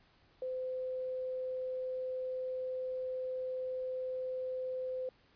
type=tone; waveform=sine; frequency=513 Hz; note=C5; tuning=34 cents flat; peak=-35 dBFS; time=0.42-5.09 s; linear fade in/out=2 ms; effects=pink hiss -67 dBFS RMS until 5.35 s + resampled to 11025 Hz